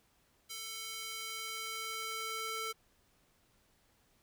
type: tone with high-pass filter sweep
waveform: square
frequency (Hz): 444.5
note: A4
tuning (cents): +18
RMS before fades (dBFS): -41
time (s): 0.49-2.73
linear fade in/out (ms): 20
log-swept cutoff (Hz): 3300 to 980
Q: 0.81
effects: pink hiss -71 dBFS RMS until 4.22 s